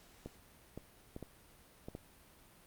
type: clicks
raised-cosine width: 2 ms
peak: -30 dBFS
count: 6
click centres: 0.26 / 0.776 / 1.164 / 1.227 / 1.885 / 1.951 s
effects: pink hiss -62 dBFS RMS until 2.66 s + Opus 48 kbps